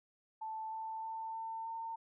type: tone with pitch steps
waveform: sine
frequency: 880 / 886.6 / 893.3 / 900 / 906.8 Hz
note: A5 / A5 / A5 / A5 / A#5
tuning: 0 / +13 / +26 / +39 / -48 cents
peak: -39 dBFS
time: 0.41-1.96 s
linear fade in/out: 10 ms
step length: 310 ms
effects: none